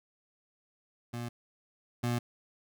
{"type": "tone pair in turn", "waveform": "25% pulse", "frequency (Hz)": [119.4, 120.44], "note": ["A#2", "B2"], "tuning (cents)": [42, -43], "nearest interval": "unison", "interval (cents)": 15, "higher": "second", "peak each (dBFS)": [-32, -25], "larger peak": "second", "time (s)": [[1.13, 1.29], [2.03, 2.19]], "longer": "neither", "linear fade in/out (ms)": 10, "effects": []}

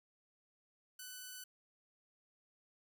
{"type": "tone", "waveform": "5% pulse", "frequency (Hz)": 1497, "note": "F#6", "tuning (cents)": 20, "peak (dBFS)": -36, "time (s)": [0.99, 1.44], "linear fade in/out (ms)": 5, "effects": []}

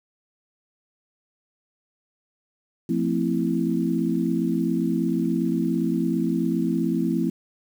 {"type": "chord", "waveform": "sine", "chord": "F major seventh", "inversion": "none", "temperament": "equal with one note detuned", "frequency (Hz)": [174.61, 224.4, 261.6, 329.6], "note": ["F3", "A3", "C4", "E4"], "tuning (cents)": [0, 34, 0, 0], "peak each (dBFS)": -26, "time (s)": [2.89, 7.3], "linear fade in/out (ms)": 5, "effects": ["8-bit"]}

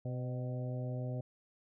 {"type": "harmonic tone with a mistuned harmonic", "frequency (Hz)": 126.8, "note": "B2", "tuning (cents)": 46, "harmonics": [1, 2, 3, 4, 5, 6], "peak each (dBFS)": [-36, -45, -51, -47, -47, -57], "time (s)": [0.05, 1.21], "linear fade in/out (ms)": 5, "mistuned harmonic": 5, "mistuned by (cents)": -46, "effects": []}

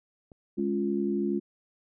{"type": "clicks", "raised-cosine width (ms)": 2, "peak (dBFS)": -36, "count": 2, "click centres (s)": [0.318, 0.592]}
{"type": "chord", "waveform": "sine", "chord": "Db major", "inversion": "second", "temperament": "equal", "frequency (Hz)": [207.7, 277.2, 349.2], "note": ["Ab3", "Db4", "F4"], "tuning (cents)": [0, 0, 0], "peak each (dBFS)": [-29, -32, -29], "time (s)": [0.57, 1.4], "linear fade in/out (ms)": 20}
{"effects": []}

